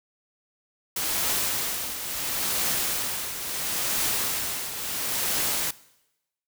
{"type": "noise with tremolo", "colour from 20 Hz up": "white", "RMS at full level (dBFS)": -25, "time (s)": [0.96, 5.71], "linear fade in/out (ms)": 5, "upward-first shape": "triangle", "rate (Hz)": 0.73, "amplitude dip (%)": 65, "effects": ["noise-tail reverb RT60 0.9 s tail -20 dB re dry"]}